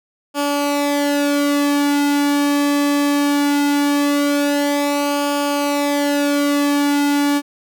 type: tone with flanger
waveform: sawtooth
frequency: 287.4 Hz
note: D4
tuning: 37 cents flat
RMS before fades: -17 dBFS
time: 0.34-7.42 s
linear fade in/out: 50 ms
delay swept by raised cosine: 0.51 to 2.11 ms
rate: 0.2 Hz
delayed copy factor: -0.65
effects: none